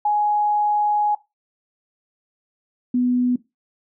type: tone pair in turn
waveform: sine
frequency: 835 / 247.7 Hz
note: G#5 / B3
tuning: +9 / +5 cents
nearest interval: octave + major sixth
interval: 2104 cents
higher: first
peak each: -16 dBFS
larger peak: neither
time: 0.05-1.15 / 2.94-3.36 s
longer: first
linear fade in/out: 5 ms
effects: noise-tail reverb RT60 0.2 s tail -17 dB re dry